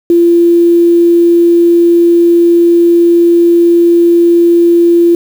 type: tone with quantisation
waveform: sine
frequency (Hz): 342.3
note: F4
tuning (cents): -35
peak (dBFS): -3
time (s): 0.1-5.15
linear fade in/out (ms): 2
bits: 5
effects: none